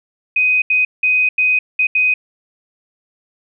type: tone bursts at uneven times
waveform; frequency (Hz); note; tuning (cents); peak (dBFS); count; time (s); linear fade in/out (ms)
sine; 2505; D#7; +11; -11; 6; 0.36-0.62 / 0.7-0.85 / 1.03-1.29 / 1.38-1.59 / 1.79-1.87 / 1.95-2.14; 5
effects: none